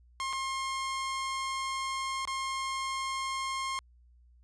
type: tone with dropouts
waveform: sawtooth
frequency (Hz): 1068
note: C6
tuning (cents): +35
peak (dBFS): -28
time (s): 0.2-3.79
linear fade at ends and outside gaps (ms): 0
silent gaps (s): 0.328-0.332 / 2.252-2.275
effects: added 60 Hz sine -57 dBFS peak until 4.43 s + resampled to 22050 Hz